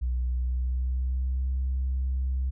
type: tone with pitch glide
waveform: sine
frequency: 61.74 to 65.11 Hz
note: B1 to C2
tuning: 0 to -8 cents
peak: -23 dBFS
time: 0.01-2.51 s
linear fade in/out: 20 ms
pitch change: +92 cents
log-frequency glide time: 0.27-1.51 s
effects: tanh soft clip ceiling -22 dBFS